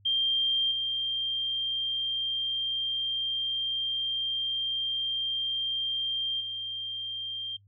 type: tone with level steps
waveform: sine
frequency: 3181 Hz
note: G7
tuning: 25 cents sharp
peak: -23 / -27 / -32 dBFS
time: 0.05-7.57 s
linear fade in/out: 10 ms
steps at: 0.71 / 6.4 s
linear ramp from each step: 10 ms
effects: noise-tail reverb RT60 0.1 s tail -25 dB re dry + added 100 Hz sine -57 dBFS peak until 7.67 s